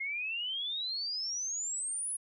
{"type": "exponential sweep", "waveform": "sine", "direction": "up", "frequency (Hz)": [2120, 10548], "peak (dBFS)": -33, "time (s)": [0, 2.17], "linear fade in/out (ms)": 10, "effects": []}